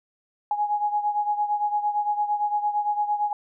sine beating tone pair, 830.6 / 839.4 Hz, G#5 / G#5, 0 / +18 cents, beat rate 8.8 Hz, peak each -23 / -28 dBFS, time 0.51-3.33 s, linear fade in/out 2 ms, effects none

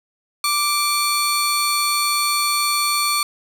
25% pulse tone pair together, 1174.7 / 4421 Hz, D6 / C#8, 0 / -5 cents, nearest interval octave + major seventh, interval 2295 cents, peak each -16 dBFS, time 0.44-3.23 s, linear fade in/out 2 ms, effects none

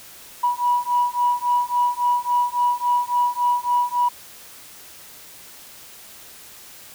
sine beating tone pair, 972 / 975.6 Hz, B5 / B5, -28 / -21 cents, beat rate 3.6 Hz, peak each -20 dBFS, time 0.43-4.09 s, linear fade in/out 10 ms, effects tanh soft clip ceiling -10 dBFS + white hiss -43 dBFS RMS until 6.94 s

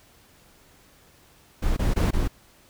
brown noise bursts, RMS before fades -22 dBFS, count 4, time 1.62-2.28 s, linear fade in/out 10 ms, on 150 ms, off 20 ms, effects pink hiss -56 dBFS RMS until 2.69 s

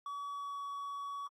triangle tone with pitch glide, 1137 to 1129.1 Hz, C#6 to C#6, +44 to +32 cents, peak -37 dBFS, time 0.06-1.27 s, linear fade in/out 2 ms, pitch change -12 cents, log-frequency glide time 0.29-0.6 s, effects AAC 48 kbps

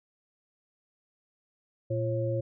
sine tone cluster, 116.8 / 343.9 / 543 Hz, A#2 / F4 / C#5, +4 / -27 / -36 cents, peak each -29 / -35 / -31 dBFS, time 1.9-2.41 s, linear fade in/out 10 ms, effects none

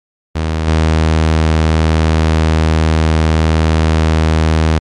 sawtooth tone with level steps, 79.4 Hz, D#2, 36 cents sharp, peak -10 / -5 dBFS, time 0.35-4.79 s, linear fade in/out 10 ms, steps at 0.67 s, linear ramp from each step 5 ms, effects low-pass 6000 Hz 12 dB/octave + MP3 64 kbps

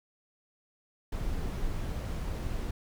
brown noise, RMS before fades -33 dBFS, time 1.12-2.71 s, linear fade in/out 5 ms, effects none

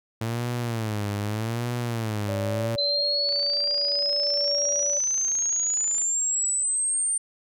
sawtooth tone with vibrato, 111.3 Hz, A2, 20 cents sharp, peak -22 dBFS, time 0.21-2.76 s, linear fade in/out 5 ms, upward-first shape sine, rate 0.82 Hz, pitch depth 150 cents each way
sine tone with tremolo, 574 Hz, D5, 40 cents flat, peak -27 dBFS, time 2.28-4.99 s, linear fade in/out 10 ms, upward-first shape triangle, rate 0.56 Hz, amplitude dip 55%
sine exponential sweep, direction up, 4053 to 8900 Hz, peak -22 dBFS, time 2.78-7.18 s, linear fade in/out 5 ms
click train, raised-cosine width 0.2 ms, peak -25 dBFS, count 79, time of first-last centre 3.29-6.017 s, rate 28.6 Hz
effects none

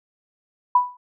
sine tone with exponential decay, 987.8 Hz, B5, in tune, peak -9 dBFS, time 0.75-0.97 s, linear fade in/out 5 ms, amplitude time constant 47 ms, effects none

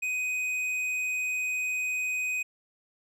sine tone with tanh clipping, 2503 Hz, D#7, 10 cents sharp, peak -29 dBFS, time 0.02-2.43 s, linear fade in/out 10 ms, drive 9 dB, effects none

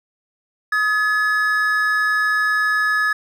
triangle tone pair together, 1259.1 / 1707 Hz, D#6 / G#6, +20 / +47 cents, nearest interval perfect fourth, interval 527 cents, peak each -20 / -15 dBFS, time 0.72-3.13 s, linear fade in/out 5 ms, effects none

